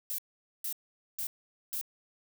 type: noise bursts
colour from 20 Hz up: violet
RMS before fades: -35 dBFS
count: 4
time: 0.1-1.812 s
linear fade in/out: 0 ms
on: 83 ms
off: 460 ms
effects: none